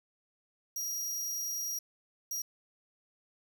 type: tone bursts at uneven times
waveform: sawtooth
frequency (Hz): 5710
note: F8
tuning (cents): +37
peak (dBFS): -31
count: 2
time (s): 0.76-1.79 / 2.31-2.42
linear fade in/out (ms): 5
effects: 10-bit